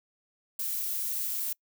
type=noise; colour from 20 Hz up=violet; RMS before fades=-32 dBFS; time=0.59-1.53 s; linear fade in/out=5 ms; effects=noise-tail reverb RT60 0.1 s tail -26 dB re dry